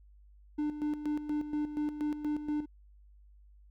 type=tone with tremolo; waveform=triangle; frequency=298.7 Hz; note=D4; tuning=29 cents sharp; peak=-27 dBFS; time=0.58-2.66 s; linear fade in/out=10 ms; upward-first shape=square; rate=4.2 Hz; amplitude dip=65%; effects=added 50 Hz sine -55 dBFS peak until 3.7 s